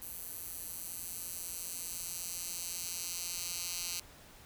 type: tone with high-pass filter sweep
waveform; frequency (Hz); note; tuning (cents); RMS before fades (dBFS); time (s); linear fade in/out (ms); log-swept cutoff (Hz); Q
10% pulse; 174.61; F3; 0; -41; 0.02-4; 0; 12000 to 4800; 1
effects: pink hiss -56 dBFS RMS until 4.45 s